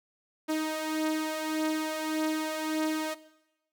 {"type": "beating tone pair", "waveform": "sawtooth", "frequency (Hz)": [311.1, 312.8], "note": ["D#4", "D#4"], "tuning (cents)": [0, 9], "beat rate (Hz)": 1.7, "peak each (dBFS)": [-31, -26], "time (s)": [0.48, 3.15], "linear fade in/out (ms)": 20, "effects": ["noise-tail reverb RT60 0.9 s tail -17 dB re dry"]}